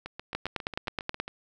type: two click trains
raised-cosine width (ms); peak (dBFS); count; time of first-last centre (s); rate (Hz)
0.3; -21 / -13; 10 / 9; 0.06-1.28 / 0.35-1.2; 7.38 / 9.41
effects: none